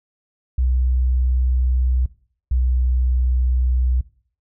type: tone pair in turn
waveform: sine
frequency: 63 / 62.6 Hz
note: B1 / B1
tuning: +35 / +24 cents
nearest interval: unison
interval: 11 cents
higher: first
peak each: -15 dBFS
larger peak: neither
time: 0.58-2.06 / 2.51-4.01 s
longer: second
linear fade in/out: 5 ms
effects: noise-tail reverb RT60 0.5 s tail -19 dB re dry